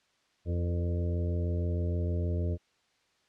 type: harmonic tone with a mistuned harmonic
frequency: 86.4 Hz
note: F2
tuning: 18 cents flat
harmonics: 1 / 2 / 3 / 4 / 5 / 6 / 7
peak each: -28 / -38 / -42 / -41 / -42 / -48 / -44 dBFS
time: 0.45-2.58 s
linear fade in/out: 50 ms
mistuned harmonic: 5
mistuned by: +39 cents
effects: white hiss -70 dBFS RMS until 3.28 s + low-pass 5000 Hz 12 dB/octave